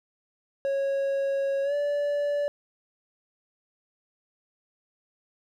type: tone with pitch glide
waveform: triangle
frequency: 550 to 579 Hz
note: C#5 to D5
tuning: -14 to -25 cents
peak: -22 dBFS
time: 0.65-2.48 s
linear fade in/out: 0 ms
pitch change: +89 cents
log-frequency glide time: 1.63-1.74 s
effects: none